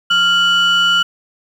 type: tone pair together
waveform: sine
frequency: 1392.9 / 2960 Hz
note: F6 / F#7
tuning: -5 / 0 cents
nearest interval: octave + minor second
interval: 1305 cents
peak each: -11 dBFS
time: 0.1-1.03 s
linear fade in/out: 10 ms
effects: tanh soft clip ceiling -7 dBFS + 7-bit